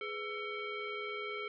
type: tone with frequency modulation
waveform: sine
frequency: 1331 Hz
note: E6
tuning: 16 cents sharp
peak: -37 dBFS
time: 0.01-1.48 s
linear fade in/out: 2 ms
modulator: 914 Hz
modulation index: 1.6
effects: none